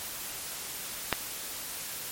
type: click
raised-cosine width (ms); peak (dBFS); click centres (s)
0.3; -7; 1.127
effects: white hiss -38 dBFS RMS until 2.11 s + MP3 64 kbps